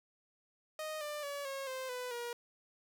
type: tone with pitch steps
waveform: sawtooth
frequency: 621 / 594.3 / 568.8 / 544.4 / 521 / 498.6 / 477.2 Hz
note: D#5 / D5 / C#5 / C#5 / C5 / B4 / A#4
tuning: -3 / +20 / +45 / -31 / -7 / +16 / +41 cents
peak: -35 dBFS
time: 0.79-2.33 s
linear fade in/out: 2 ms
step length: 220 ms
effects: none